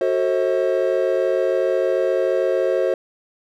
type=chord; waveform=triangle; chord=F# diminished seventh; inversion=none; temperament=just; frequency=370 / 444 / 532.8 / 639.4 Hz; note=F#4 / A4 / C5 / Eb5; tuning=0 / +16 / +31 / +47 cents; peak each=-20 / -23 / -18 / -23 dBFS; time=0.01-2.94 s; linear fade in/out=2 ms; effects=none